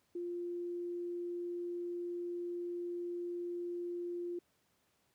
sine tone, 349.2 Hz, F4, in tune, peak -37 dBFS, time 0.15-4.39 s, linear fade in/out 5 ms, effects pink hiss -75 dBFS RMS until 5.14 s + high-pass 100 Hz 12 dB/octave

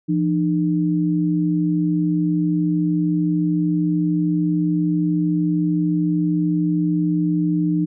sine tone pair together, 170.4 / 303.6 Hz, F3 / D#4, -42 / -42 cents, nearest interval minor seventh, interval 1000 cents, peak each -19 dBFS, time 0.08-7.86 s, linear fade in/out 20 ms, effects none

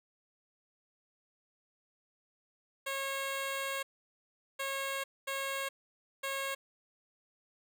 10% pulse tone bursts at uneven times, 545 Hz, C#5, 29 cents flat, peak -26 dBFS, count 4, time 2.86-3.83 / 4.59-5.04 / 5.27-5.69 / 6.23-6.55 s, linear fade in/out 10 ms, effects none

